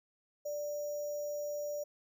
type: tone with sample-and-hold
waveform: sine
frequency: 587.3 Hz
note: D5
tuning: in tune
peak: -35 dBFS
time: 0.45-1.84 s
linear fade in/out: 10 ms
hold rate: 6300 Hz
effects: none